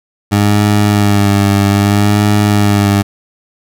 20% pulse tone with vibrato, 102 Hz, G#2, 31 cents flat, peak -3 dBFS, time 0.31-3.03 s, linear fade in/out 20 ms, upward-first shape sine, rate 0.62 Hz, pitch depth 33 cents each way, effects none

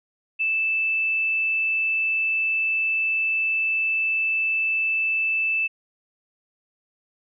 sine tone, 2637 Hz, E7, in tune, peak -20 dBFS, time 0.39-5.68 s, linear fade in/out 20 ms, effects none

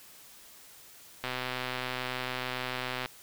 click train, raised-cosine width 0.3 ms, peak -17 dBFS, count 232, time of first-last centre 1.24-3.059 s, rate 127 Hz, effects white hiss -53 dBFS RMS until 3.22 s

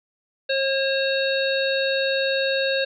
harmonic tone, 540 Hz, C#5, 45 cents flat, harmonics 1 / 3 / 5 / 7 / 8, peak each -22 / -27 / -29 / -30 / -31 dBFS, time 0.49-2.85 s, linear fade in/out 10 ms, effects none

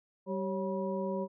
harmonic tone with a mistuned harmonic, 193.6 Hz, G3, 21 cents flat, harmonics 1 / 2 / 3 / 5, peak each -35 / -37 / -36 / -41 dBFS, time 0.26-1.28 s, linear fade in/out 50 ms, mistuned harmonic 3, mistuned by -88 cents, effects none

